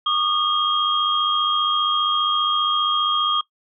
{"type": "tone cluster", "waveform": "sine", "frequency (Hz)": [1126, 1221, 3245], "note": ["C#6", "D#6", "G#7"], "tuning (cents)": [27, -33, -41], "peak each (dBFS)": [-27, -21, -20], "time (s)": [0.06, 3.41], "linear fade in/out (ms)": 5, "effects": ["noise-tail reverb RT60 0.1 s tail -19 dB re dry"]}